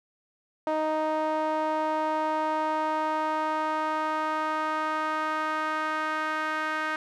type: tone with band-pass filter sweep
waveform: sawtooth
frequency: 311.1 Hz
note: D#4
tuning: in tune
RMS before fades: -28 dBFS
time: 0.67-6.96 s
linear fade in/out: 2 ms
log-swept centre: 760 to 1500 Hz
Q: 2.5
effects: none